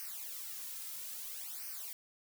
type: noise with flanger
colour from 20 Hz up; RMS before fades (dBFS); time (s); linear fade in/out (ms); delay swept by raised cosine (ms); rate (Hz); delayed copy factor
blue; -44; 0-1.93; 0; 0.27 to 2.67; 0.6; -0.85
effects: none